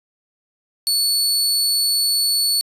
sawtooth tone, 4435 Hz, C#8, in tune, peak -13 dBFS, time 0.87-2.61 s, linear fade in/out 0 ms, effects resampled to 32000 Hz

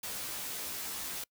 white noise with comb filter, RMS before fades -39 dBFS, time 0.03-1.24 s, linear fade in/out 5 ms, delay 15 ms, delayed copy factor +0.95, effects noise-tail reverb RT60 0.1 s tail -25 dB re dry

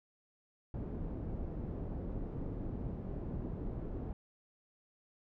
pink low-pass noise, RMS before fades -40 dBFS, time 0.74-4.13 s, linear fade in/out 2 ms, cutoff 380 Hz, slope 12 dB/octave, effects none

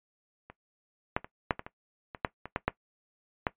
clicks, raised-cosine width 0.5 ms, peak -30 / -11 / -26 / -9 / -21 / -25 / -24 / -10 / -24 / -13 / -10 / -11 dBFS, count 12, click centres 0.5 / 1.165 / 1.245 / 1.508 / 1.594 / 1.665 / 2.148 / 2.248 / 2.456 / 2.561 / 2.68 / 3.468 s, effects noise-tail reverb RT60 0.1 s tail -17 dB re dry + resampled to 8000 Hz

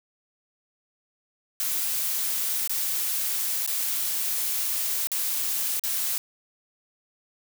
blue noise with dropouts, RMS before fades -27 dBFS, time 1.6-6.18 s, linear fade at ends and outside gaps 0 ms, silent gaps 2.675-2.695 / 3.663-3.676 / 5.071-5.117 / 5.795-5.837 s, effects none

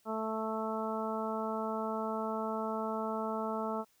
harmonic tone, 220 Hz, A3, in tune, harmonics 1 / 2 / 3 / 4 / 5 / 6, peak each -38 / -39 / -39 / -40 / -43 / -41 dBFS, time 0.05-3.85 s, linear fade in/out 50 ms, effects white hiss -70 dBFS RMS until 4 s

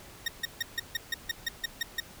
20% pulse tone bursts, 1854 Hz, A#6, 10 cents flat, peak -22 dBFS, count 11, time 0.26-2.002 s, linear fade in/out 5 ms, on 22 ms, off 150 ms, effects pink hiss -50 dBFS RMS until 2.2 s

